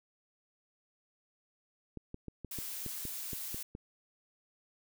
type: clicks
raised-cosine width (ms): 3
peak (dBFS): -29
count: 10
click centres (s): 1.973 / 2.144 / 2.283 / 2.447 / 2.587 / 2.863 / 3.053 / 3.332 / 3.545 / 3.751
type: noise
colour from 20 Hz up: blue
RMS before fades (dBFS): -41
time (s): 2.51-3.63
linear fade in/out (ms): 5
effects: none